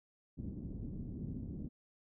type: low-pass noise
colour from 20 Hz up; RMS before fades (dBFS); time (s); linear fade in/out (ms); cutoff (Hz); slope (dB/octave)
white; -43; 0.37-1.69; 20; 250; 24
effects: none